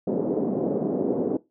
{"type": "band-pass noise", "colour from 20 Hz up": "pink", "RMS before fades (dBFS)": -25, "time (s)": [0.07, 1.37], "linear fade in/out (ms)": 5, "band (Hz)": [210, 520], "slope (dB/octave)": 24, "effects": ["noise-tail reverb RT60 0.2 s tail -18 dB re dry"]}